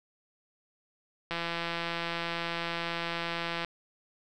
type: click train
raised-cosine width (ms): 0.3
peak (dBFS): -17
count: 396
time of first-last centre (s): 1.31-3.647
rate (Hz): 169
effects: none